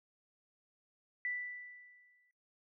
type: tone with exponential decay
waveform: sine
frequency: 1975.5 Hz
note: B6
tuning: in tune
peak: -33 dBFS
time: 1.25-2.31 s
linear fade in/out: 1 ms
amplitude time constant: 230 ms
effects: noise-tail reverb RT60 0.6 s tail -26 dB re dry